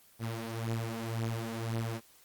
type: beating tone pair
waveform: sawtooth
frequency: 113.3 / 115.2 Hz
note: A#2 / A#2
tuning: -49 / -20 cents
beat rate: 1.9 Hz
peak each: -31 / -34 dBFS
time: 0.19-2.01 s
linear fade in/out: 50 ms
effects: white hiss -61 dBFS RMS until 2.24 s + Opus 24 kbps